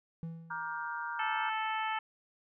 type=tone with exponential decay; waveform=triangle; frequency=164.81 Hz; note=E3; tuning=in tune; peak=-33 dBFS; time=0.23-0.88 s; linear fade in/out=0 ms; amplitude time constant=140 ms
type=chord; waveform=sine; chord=G minor seventh; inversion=first; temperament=just; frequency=940.8 / 1176 / 1411.2 / 1568 Hz; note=Bb5 / D6 / F6 / G6; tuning=+16 / +2 / +18 / 0 cents; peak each=-39 / -44 / -40 / -42 dBFS; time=0.5-1.5 s; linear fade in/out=10 ms
type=harmonic tone; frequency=438.4 Hz; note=A4; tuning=6 cents flat; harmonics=2 / 3 / 4 / 5 / 6 / 7; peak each=-34 / -38 / -40 / -42 / -44 / -45 dBFS; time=1.19-1.99 s; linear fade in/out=5 ms
effects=none